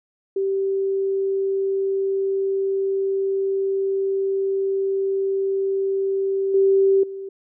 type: tone with level steps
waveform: sine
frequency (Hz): 389.1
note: G4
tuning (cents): -13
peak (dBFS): -19 / -13 / -29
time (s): 0.36-7.29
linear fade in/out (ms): 5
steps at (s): 6.54 / 7.03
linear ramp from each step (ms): 5
effects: none